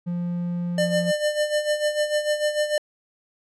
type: tone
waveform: triangle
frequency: 174.61 Hz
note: F3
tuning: in tune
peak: -22 dBFS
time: 0.06-1.12 s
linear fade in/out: 20 ms
type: tone with tremolo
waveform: square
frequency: 599 Hz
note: D5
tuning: 34 cents sharp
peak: -19 dBFS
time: 0.78-2.78 s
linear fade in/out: 2 ms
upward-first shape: sine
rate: 6.7 Hz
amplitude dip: 70%
effects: resampled to 24000 Hz